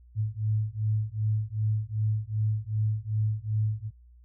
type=beating tone pair; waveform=sine; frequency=106.5 / 109.1 Hz; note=G#2 / A2; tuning=+44 / -14 cents; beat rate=2.6 Hz; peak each=-28 dBFS; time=0.15-3.91 s; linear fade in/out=50 ms; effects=added 60 Hz sine -51 dBFS peak until 4.24 s